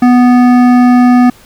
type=tone with hard clipping; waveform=sine; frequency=246.9 Hz; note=B3; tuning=in tune; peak=-5 dBFS; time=0.02-1.3 s; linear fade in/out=5 ms; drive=13 dB; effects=pink hiss -41 dBFS RMS until 1.45 s